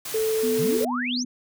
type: noise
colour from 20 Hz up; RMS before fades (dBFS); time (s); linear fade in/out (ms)
white; -33; 0.05-0.85; 5
type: tone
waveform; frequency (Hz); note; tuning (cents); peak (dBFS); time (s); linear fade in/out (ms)
sine; 440; A4; 0; -21; 0.14-0.85; 5
type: tone with tremolo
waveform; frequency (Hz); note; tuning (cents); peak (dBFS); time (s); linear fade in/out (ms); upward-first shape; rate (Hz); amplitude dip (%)
sine; 246.9; B3; 0; -25; 0.43-1.25; 5; triangle; 4.4; 35
type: exponential sweep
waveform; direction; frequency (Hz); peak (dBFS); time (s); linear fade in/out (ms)
sine; up; 123.7 to 6645; -26; 0.58-1.24; 20
effects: none